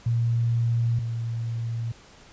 sine tone pair in turn, 117 / 115.72 Hz, A#2 / A#2, +7 / -12 cents, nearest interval unison, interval 19 cents, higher first, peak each -20 / -26 dBFS, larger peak first, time 0.06-0.99 / 0.99-1.92 s, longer neither, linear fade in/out 5 ms, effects pink hiss -51 dBFS RMS until 2.32 s + resampled to 16000 Hz

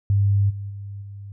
sine tone with level steps, 100 Hz, G2, 35 cents sharp, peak -15 / -28 / -31 / -34 dBFS, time 0.1-1.32 s, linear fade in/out 0 ms, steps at 0.49 / 0.69 / 1.01 s, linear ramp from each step 20 ms, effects none

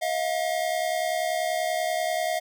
square tone pair together, 640 / 710.3 Hz, D#5 / F5, +49 / +29 cents, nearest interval major second, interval 180 cents, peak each -28 dBFS, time 0.01-2.4 s, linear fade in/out 20 ms, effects none

